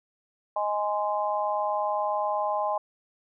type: chord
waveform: sine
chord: Ab major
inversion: second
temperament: just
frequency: 623 / 830.6 / 1038.3 Hz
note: Eb5 / Ab5 / C6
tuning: +2 / 0 / -14 cents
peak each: -29 / -28 / -30 dBFS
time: 0.56-2.78 s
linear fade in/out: 5 ms
effects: none